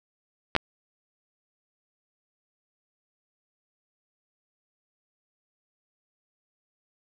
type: clicks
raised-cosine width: 0.3 ms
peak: -5 dBFS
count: 2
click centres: 0.552 / 0.564 s
effects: none